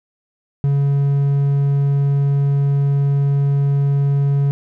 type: tone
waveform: triangle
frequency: 140.5 Hz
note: C#3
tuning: 24 cents sharp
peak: -11 dBFS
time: 0.64-4.51 s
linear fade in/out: 0 ms
effects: none